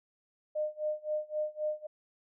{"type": "tone with tremolo", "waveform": "sine", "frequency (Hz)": 609, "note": "D#5", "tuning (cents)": -37, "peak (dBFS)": -28, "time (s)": [0.55, 1.87], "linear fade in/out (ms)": 10, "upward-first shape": "sine", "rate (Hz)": 3.8, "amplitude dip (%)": 95, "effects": []}